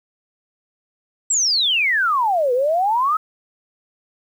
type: exponential two-way sweep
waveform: sine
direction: down then up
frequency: 7902 to 478.1 to 1307 Hz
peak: -15 dBFS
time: 1.3-3.17 s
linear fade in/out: 5 ms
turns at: 2.53 s
effects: 8-bit